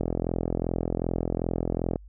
click train, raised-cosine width 2 ms, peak -13 dBFS, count 84, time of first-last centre 0.01-1.958 s, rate 42.6 Hz, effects added 50 Hz sine -44 dBFS peak until 2.08 s

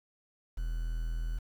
triangle tone with quantisation, 40.88 Hz, E1, 14 cents flat, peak -29 dBFS, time 0.57-1.39 s, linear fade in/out 10 ms, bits 9, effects none

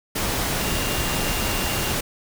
sine tone in noise, 2794 Hz, F7, in tune, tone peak -33 dBFS, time 0.6-1.93 s, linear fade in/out 10 ms, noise pink, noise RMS -24 dBFS, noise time 0.15-2.01 s, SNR -12 dB, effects none

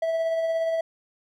triangle tone with tremolo, 655 Hz, E5, 11 cents flat, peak -19 dBFS, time 0.02-0.81 s, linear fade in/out 5 ms, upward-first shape triangle, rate 17 Hz, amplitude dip 35%, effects none

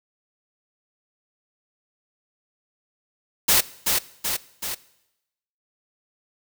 white noise with echo, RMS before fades -17 dBFS, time 3.48-3.61 s, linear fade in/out 10 ms, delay 380 ms, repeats 3, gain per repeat -4 dB, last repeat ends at 4.75 s, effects noise-tail reverb RT60 0.9 s tail -20 dB re dry

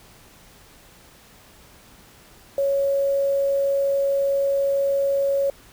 sine tone with quantisation, 554.4 Hz, C#5, in tune, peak -18 dBFS, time 2.58-5.5 s, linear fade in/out 2 ms, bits 7, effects pink hiss -50 dBFS RMS until 5.72 s

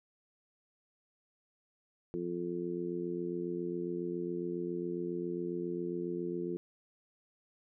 harmonic tone, 87.31 Hz, F2, in tune, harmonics 2 / 3 / 4 / 5, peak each -41 / -43 / -36 / -42 dBFS, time 2.14-6.57 s, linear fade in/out 0 ms, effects none

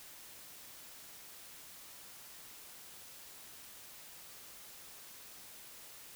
silence, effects white hiss -53 dBFS RMS until 6.15 s

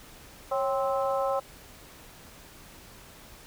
harmonic tone with a mistuned harmonic, 261.6 Hz, C4, in tune, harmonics 2 / 3 / 4 / 5, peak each -27 / -31 / -33 / -35 dBFS, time 0.51-1.4 s, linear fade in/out 10 ms, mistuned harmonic 2, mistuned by +78 cents, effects pink hiss -50 dBFS RMS until 3.46 s

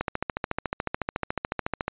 click train, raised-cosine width 0.5 ms, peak -11 dBFS, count 27, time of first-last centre 0.01-1.881 s, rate 13.9 Hz, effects resampled to 8000 Hz

